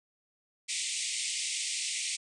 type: band-pass noise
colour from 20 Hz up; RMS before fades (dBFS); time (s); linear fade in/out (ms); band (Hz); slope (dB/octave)
white; -34; 0.68-2.17; 20; 2000 to 9200; 96
effects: none